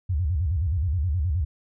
sine tone with vibrato, 81.2 Hz, E2, 26 cents flat, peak -21 dBFS, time 0.09-1.45 s, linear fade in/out 10 ms, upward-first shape square, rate 9.5 Hz, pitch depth 220 cents each way, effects none

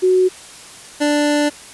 sine / 25% pulse tone pair in turn, 370 / 294.2 Hz, F#4 / D4, 0 / +3 cents, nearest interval major third, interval 397 cents, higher first, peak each -10 dBFS, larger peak neither, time 0.02-0.29 / 1-1.5 s, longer second, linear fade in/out 20 ms, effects white hiss -38 dBFS RMS until 1.73 s + resampled to 24000 Hz

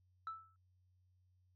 sine tone with exponential decay, 1317 Hz, E6, 2 cents flat, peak -37 dBFS, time 0.27-0.56 s, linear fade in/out 1 ms, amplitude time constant 62 ms, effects tanh soft clip ceiling -38 dBFS + added 91 Hz sine -70 dBFS peak until 1.55 s

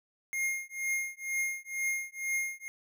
square tone with tremolo, 2133 Hz, C7, 33 cents sharp, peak -28 dBFS, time 0.33-2.68 s, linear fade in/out 0 ms, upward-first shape triangle, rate 2.1 Hz, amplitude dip 100%, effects none

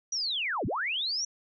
sine linear two-way sweep, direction down then up, 5920 to 61.7 to 5920 Hz, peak -28 dBFS, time 0.12-1.25 s, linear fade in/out 5 ms, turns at 0.66 s, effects none

